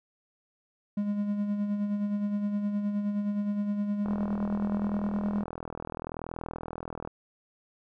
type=tone with tremolo; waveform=triangle; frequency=205.3 Hz; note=G#3; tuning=20 cents flat; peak=-23 dBFS; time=0.97-5.44 s; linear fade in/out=5 ms; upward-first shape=sine; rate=9.6 Hz; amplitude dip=45%
type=click train; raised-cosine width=1 ms; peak=-22 dBFS; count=124; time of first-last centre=4.06-7.075 s; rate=40.8 Hz
effects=none